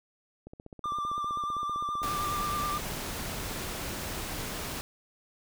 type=click train; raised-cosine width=2 ms; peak=-31 dBFS; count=40; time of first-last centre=0.47-2.986 s; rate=15.5 Hz
type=tone with vibrato; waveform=triangle; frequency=1185 Hz; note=D6; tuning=15 cents sharp; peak=-28 dBFS; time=0.84-2.78 s; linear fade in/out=2 ms; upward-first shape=triangle; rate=9.5 Hz; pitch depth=33 cents each way
type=noise; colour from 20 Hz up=pink; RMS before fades=-36 dBFS; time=2.03-4.81 s; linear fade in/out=0 ms
effects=none